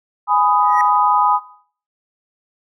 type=chord; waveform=sine; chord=G# minor; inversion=none; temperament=just; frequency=830.6 / 996.7 / 1245.9 Hz; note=G#5 / B5 / D#6; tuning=0 / +16 / +2 cents; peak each=-16 / -16 / -17 dBFS; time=0.27-1.4 s; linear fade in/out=50 ms
type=tone with exponential growth; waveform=triangle; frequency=1913 Hz; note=A#6; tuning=44 cents sharp; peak=-17 dBFS; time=0.6-0.81 s; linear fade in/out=1 ms; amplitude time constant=44 ms
effects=noise-tail reverb RT60 0.5 s tail -17 dB re dry